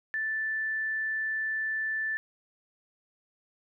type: tone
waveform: sine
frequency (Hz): 1760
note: A6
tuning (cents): 0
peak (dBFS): -28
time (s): 0.14-2.17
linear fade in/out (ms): 0
effects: none